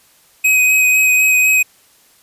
square tone with vibrato, 2522 Hz, D#7, 23 cents sharp, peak -10 dBFS, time 0.44-1.63 s, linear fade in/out 10 ms, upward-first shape sine, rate 4 Hz, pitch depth 14 cents each way, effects white hiss -51 dBFS RMS until 2.22 s + resampled to 32000 Hz

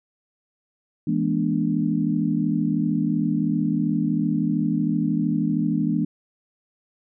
sine chord, E dominant seventh, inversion none, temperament equal with one note detuned, 164.81 / 207.7 / 240.6 / 293.7 Hz, E3 / G#3 / B3 / D4, 0 / 0 / -45 / 0 cents, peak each -25 dBFS, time 1.07-6.05 s, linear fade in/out 5 ms, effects none

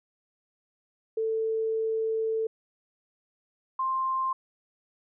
sine tone pair in turn, 444.2 / 1051.6 Hz, A4 / C6, +16 / +8 cents, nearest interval octave + minor third, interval 1492 cents, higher second, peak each -25 dBFS, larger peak neither, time 1.17-2.47 / 3.79-4.33 s, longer first, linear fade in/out 5 ms, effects none

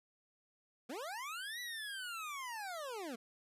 25% pulse linear two-way sweep, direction up then down, 214.4 to 1978 to 214.4 Hz, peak -38 dBFS, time 0.89-3.16 s, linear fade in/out 10 ms, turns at 1.6 s, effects resampled to 32000 Hz

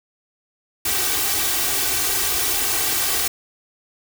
white noise with comb filter, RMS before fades -21 dBFS, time 0.85-3.28 s, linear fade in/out 5 ms, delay 2.6 ms, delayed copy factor +0.85, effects none

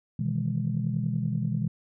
sine chord, E major seventh, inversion second, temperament just, 123.61 / 154.51 / 164.81 / 206 Hz, B2 / D#3 / E3 / G#3, +2 / -12 / 0 / -14 cents, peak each -29 / -31 / -31 / -31 dBFS, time 0.19-1.68 s, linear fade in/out 5 ms, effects tanh soft clip ceiling -15 dBFS

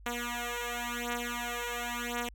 5% pulse beating tone pair, 239.4 / 240.34 Hz, A#3 / B3, +46 / -47 cents, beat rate 0.94 Hz, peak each -25 dBFS, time 0.06-2.29 s, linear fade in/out 2 ms, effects added 50 Hz sine -49 dBFS peak until 2.34 s

